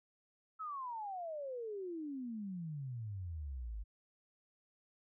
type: exponential sweep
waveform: sine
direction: down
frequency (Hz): 1318.5 to 49.2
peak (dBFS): -40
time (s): 0.59-3.84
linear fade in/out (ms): 20
effects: none